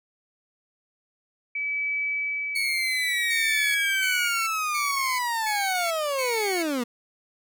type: tone with tremolo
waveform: sine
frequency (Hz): 2294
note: D7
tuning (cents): -41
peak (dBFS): -24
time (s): 1.55-4.28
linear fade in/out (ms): 5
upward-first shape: sine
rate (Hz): 0.59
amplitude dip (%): 45
type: linear sweep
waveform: 30% pulse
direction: down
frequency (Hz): 2217 to 230.1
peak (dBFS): -22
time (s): 2.55-6.84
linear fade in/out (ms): 10
type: tone bursts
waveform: sawtooth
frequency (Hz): 2220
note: C#7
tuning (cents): +2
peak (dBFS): -25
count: 5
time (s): 3.3-6.63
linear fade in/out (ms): 10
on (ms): 450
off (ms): 270
effects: none